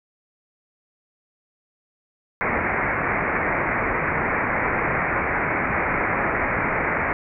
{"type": "low-pass noise", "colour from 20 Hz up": "white", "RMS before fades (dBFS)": -23, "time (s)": [2.41, 7.13], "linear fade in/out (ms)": 0, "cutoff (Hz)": 2300, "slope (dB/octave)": 96, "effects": []}